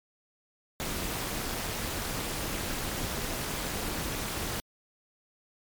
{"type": "noise with amplitude modulation", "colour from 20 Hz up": "pink", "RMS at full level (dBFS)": -30, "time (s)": [0.8, 4.6], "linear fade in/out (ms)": 0, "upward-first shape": "sine", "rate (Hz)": 268, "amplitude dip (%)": 75, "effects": ["MP3 96 kbps"]}